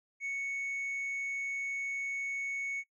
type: tone with tanh clipping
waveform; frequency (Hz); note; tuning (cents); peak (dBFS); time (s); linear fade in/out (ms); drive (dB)
sine; 2217; C#7; 0; -34; 0.2-2.84; 50; 2
effects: noise-tail reverb RT60 0.1 s tail -23 dB re dry